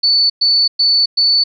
sine tone bursts, 4482 Hz, C#8, 18 cents sharp, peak -9 dBFS, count 4, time 0.03-1.44 s, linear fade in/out 10 ms, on 270 ms, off 110 ms, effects none

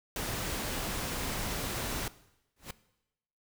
pink noise, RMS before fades -35 dBFS, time 0.16-2.08 s, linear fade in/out 2 ms
pink noise with exponential growth, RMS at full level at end -36 dBFS, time 2.56-2.71 s, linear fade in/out 5 ms, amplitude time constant 32 ms
effects noise-tail reverb RT60 0.9 s tail -18 dB re dry

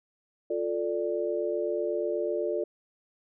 sine chord, D minor, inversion first, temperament just, 352.4 / 440.5 / 587.3 Hz, F4 / A4 / D5, +16 / +2 / 0 cents, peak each -31 dBFS, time 0.5-2.64 s, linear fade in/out 5 ms, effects none

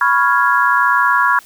sine chord, C# dominant seventh, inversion third, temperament equal, 987.8 / 1108.7 / 1396.9 / 1661.2 Hz, B5 / C#6 / E#6 / G#6, 0 / 0 / 0 / 0 cents, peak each -16 dBFS, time 0.01-1.39 s, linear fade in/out 2 ms, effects white hiss -44 dBFS RMS until 1.45 s

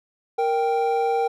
triangle tone pair together, 466.2 / 784.1 Hz, A#4 / G5, 0 / 0 cents, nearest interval major sixth, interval 900 cents, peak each -20 dBFS, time 0.38-1.28 s, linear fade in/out 10 ms, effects none

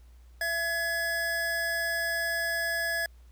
square tone pair together, 670.7 / 1690 Hz, E5 / G#6, +30 / +30 cents, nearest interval octave + major third, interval 1600 cents, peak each -35 / -29 dBFS, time 0.41-3.06 s, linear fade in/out 2 ms, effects added 60 Hz sine -50 dBFS peak until 3.31 s + pink hiss -67 dBFS RMS until 3.31 s

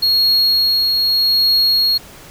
triangle tone with tremolo, 4300 Hz, C8, 47 cents sharp, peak -9 dBFS, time 0.02-1.98 s, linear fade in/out 10 ms, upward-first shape triangle, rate 0.82 Hz, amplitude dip 30%, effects pink hiss -39 dBFS RMS until 2.3 s

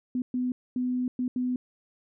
sine tone bursts at uneven times, 250.6 Hz, B3, 25 cents sharp, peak -25 dBFS, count 5, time 0.15-0.22 / 0.34-0.52 / 0.76-1.08 / 1.19-1.28 / 1.36-1.56 s, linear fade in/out 2 ms, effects none

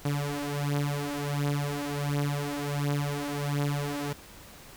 sawtooth beating tone pair, 143.4 / 144.8 Hz, D3 / D3, -41 / -24 cents, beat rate 1.4 Hz, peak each -27 dBFS, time 0.05-4.13 s, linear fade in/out 5 ms, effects pink hiss -49 dBFS RMS until 4.76 s

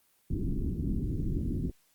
pink low-pass noise, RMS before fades -31 dBFS, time 0.3-1.7 s, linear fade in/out 2 ms, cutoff 350 Hz, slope 48 dB/octave, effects white hiss -68 dBFS RMS until 1.94 s + Opus 24 kbps

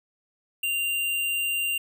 square tone, 2782 Hz, F7, 7 cents flat, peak -25 dBFS, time 0.63-1.78 s, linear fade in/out 5 ms, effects none

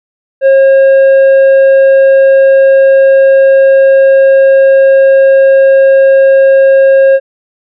triangle tone with tanh clipping, 540 Hz, C#5, 45 cents flat, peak -3 dBFS, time 0.41-7.2 s, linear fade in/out 50 ms, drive 10 dB, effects none

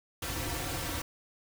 pink noise with comb filter, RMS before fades -35 dBFS, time 0.22-1.02 s, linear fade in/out 5 ms, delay 4.8 ms, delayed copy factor -0.9, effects none

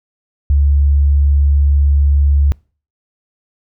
sine tone, 71.1 Hz, C#2, 45 cents sharp, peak -8 dBFS, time 0.5-2.52 s, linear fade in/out 0 ms, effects noise-tail reverb RT60 0.4 s tail -26 dB re dry

